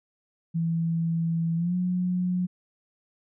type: tone with pitch glide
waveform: sine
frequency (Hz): 165.6 to 180.59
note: E3 to F#3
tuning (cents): +8 to -42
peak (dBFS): -23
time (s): 0.54-2.47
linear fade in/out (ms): 20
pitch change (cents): +150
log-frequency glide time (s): 1.56-1.75
effects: none